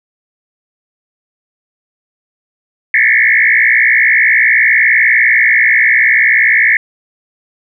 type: tone with frequency modulation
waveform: sine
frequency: 1978 Hz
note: B6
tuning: 2 cents sharp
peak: -6 dBFS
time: 2.94-6.77 s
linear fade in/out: 2 ms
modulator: 60.3 Hz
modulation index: 4.3
effects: none